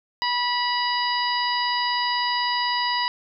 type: harmonic tone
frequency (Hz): 976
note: B5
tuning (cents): -21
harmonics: 1 / 2 / 3 / 4 / 5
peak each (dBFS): -24 / -28 / -30 / -32 / -28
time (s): 0.22-3.08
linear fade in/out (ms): 0
effects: none